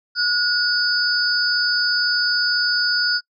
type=tone cluster; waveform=sine; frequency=1453 / 4575 / 4999 Hz; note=F#6 / D8 / D#8; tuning=-32 / -46 / +7 cents; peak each=-20 / -23 / -21 dBFS; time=0.15-3.21 s; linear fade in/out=50 ms; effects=noise-tail reverb RT60 0.1 s tail -24 dB re dry